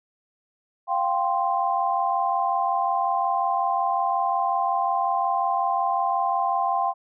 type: chord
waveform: sine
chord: F suspended second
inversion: none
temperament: equal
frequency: 698.5 / 784 / 1046.5 Hz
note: F5 / G5 / C6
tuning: 0 / 0 / 0 cents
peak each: -26 / -24 / -25 dBFS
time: 0.87-6.94 s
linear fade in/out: 50 ms
effects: none